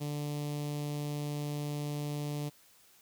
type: tone with notch filter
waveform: sawtooth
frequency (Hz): 146.83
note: D3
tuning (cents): 0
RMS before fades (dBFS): -36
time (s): 0-2.5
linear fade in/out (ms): 20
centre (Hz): 1500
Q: 0.73
effects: white hiss -62 dBFS RMS until 3.01 s